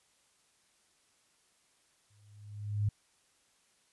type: tone with exponential growth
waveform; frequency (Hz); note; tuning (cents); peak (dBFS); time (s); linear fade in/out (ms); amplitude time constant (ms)
sine; 103.83; G#2; 0; -25; 2.1-2.89; 5; 170
effects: white hiss -70 dBFS RMS until 3.92 s + resampled to 24000 Hz

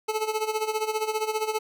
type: tone with tremolo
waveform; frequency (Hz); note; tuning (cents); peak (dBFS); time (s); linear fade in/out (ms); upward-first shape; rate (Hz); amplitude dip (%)
25% pulse; 433.8; A4; -25; -19; 0.08-1.59; 10; sine; 15; 75
effects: none

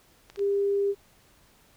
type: clicks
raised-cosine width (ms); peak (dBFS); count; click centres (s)
0.2; -28; 3; 0.3 / 0.36 / 0.393
type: tone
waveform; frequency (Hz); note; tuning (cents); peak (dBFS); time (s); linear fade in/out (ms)
sine; 400.2; G4; +36; -22; 0.37-0.95; 50
effects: pink hiss -60 dBFS RMS until 1.76 s

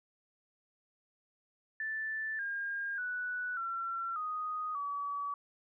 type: tone with pitch steps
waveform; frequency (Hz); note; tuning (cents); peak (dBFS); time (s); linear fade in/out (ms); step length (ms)
sine; 1760 / 1613.9 / 1480 / 1357.1 / 1244.5 / 1141.2; A6 / G6 / F#6 / E6 / D#6 / C#6; 0 / +50 / 0 / +50 / 0 / +50; -34; 1.8-5.34; 2; 590
effects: none

